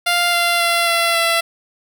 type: tone with pitch steps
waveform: 10% pulse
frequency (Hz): 698.5 / 691.7 / 684.9 / 678.2 / 671.6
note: F5 / F5 / F5 / E5 / E5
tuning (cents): 0 / -17 / -34 / +49 / +32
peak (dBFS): -6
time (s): 0.06-1.41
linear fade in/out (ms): 10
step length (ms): 270
effects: none